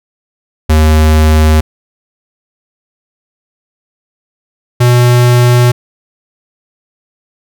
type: tone pair in turn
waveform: square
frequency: 77.78 / 122.3 Hz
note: D#2 / B2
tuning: 0 / -16 cents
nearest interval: minor sixth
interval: 784 cents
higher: second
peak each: -5 dBFS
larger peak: neither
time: 0.69-1.61 / 4.8-5.72 s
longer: neither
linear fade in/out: 10 ms
effects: none